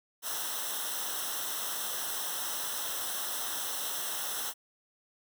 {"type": "noise with comb filter", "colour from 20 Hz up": "white", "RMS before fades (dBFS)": -35, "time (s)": [0.22, 4.54], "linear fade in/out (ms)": 50, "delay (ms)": 0.43, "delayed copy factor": -0.85, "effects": []}